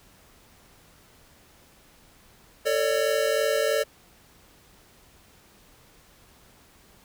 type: tone cluster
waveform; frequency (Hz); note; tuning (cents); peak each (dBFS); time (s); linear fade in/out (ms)
square; 446.7 / 556 / 599; A4 / C#5 / D5; +26 / +5 / +34; -27; 2.65-3.84; 20
effects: pink hiss -56 dBFS RMS until 7.04 s